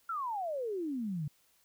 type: exponential sweep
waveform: sine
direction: down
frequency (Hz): 1396.9 to 139.7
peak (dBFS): -33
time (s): 0.09-1.28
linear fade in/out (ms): 5
effects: white hiss -69 dBFS RMS until 1.64 s